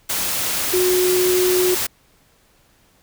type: tone in noise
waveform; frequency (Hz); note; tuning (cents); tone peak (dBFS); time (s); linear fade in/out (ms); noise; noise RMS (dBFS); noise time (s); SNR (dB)
sine; 364.7; F#4; -25; -15; 0.73-1.75; 10; white; -22; 0.09-1.87; +4
effects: pink hiss -57 dBFS RMS until 3.02 s